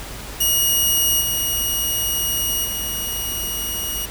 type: tone with level steps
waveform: 5% pulse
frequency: 2889 Hz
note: F#7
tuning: 42 cents flat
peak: -7 / -11 / -15 dBFS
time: 0.4-4.06 s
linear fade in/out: 10 ms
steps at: 1.2 / 2.64 s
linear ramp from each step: 20 ms
effects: added 50 Hz sine -35 dBFS peak until 4.1 s + pink hiss -34 dBFS RMS until 4.1 s